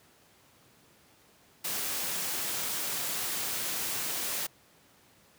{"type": "noise", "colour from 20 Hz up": "white", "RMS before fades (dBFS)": -33, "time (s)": [1.64, 4.47], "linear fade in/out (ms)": 10, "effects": ["pink hiss -61 dBFS RMS until 5.38 s", "high-pass 100 Hz 12 dB/octave"]}